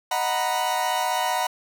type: chord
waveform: 40% pulse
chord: B major seventh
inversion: first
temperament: equal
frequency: 622.3 / 740 / 932.3 / 987.8 Hz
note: D#5 / F#5 / A#5 / B5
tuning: 0 / 0 / 0 / 0 cents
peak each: -31 / -25 / -27 / -27 dBFS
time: 0.11-1.47 s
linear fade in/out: 5 ms
effects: none